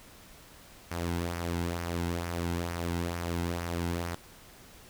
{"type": "tone with flanger", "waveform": "sawtooth", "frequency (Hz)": 85.8, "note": "F2", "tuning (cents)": -30, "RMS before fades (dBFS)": -33, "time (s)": [0.91, 4.15], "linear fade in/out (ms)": 5, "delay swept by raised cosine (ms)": [0.25, 1.75], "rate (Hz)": 2.2, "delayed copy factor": -0.5, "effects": ["pink hiss -53 dBFS RMS until 4.89 s"]}